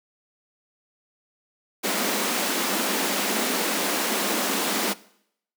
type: high-pass noise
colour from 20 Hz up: pink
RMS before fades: -25 dBFS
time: 1.83-4.94 s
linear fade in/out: 20 ms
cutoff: 190 Hz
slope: 96 dB/octave
effects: noise-tail reverb RT60 0.7 s tail -20 dB re dry